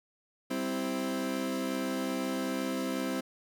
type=chord; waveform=30% pulse; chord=C major; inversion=second; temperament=equal; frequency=196 / 261.6 / 329.6 Hz; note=G3 / C4 / E4; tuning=0 / 0 / 0 cents; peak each=-35 / -30 / -35 dBFS; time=0.5-3.21 s; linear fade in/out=10 ms; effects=none